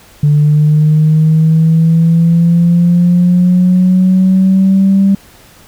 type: linear sweep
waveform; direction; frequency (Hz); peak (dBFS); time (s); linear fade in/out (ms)
sine; up; 146.83 to 196.6; -4; 0.23-5.15; 5
effects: tanh soft clip ceiling -1 dBFS + pink hiss -41 dBFS RMS until 5.67 s